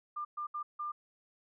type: tone bursts at uneven times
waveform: sine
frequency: 1198 Hz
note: D6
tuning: 34 cents sharp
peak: -35 dBFS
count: 4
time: 0.16-0.25 / 0.37-0.47 / 0.54-0.63 / 0.79-0.92 s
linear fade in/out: 10 ms
effects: none